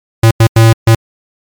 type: tone bursts at uneven times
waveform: square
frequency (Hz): 113.1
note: A2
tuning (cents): +48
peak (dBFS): -3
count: 4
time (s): 0.23-0.31 / 0.4-0.47 / 0.56-0.73 / 0.87-0.95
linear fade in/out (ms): 5
effects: MP3 96 kbps